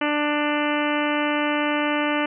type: harmonic tone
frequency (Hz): 295.9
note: D4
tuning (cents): +13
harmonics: 1 / 2 / 3 / 4 / 5 / 6 / 7 / 8 / 9 / 10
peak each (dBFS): -24 / -27 / -29 / -30 / -31 / -32 / -32 / -33 / -34 / -34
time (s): 0.01-2.26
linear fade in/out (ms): 5
effects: none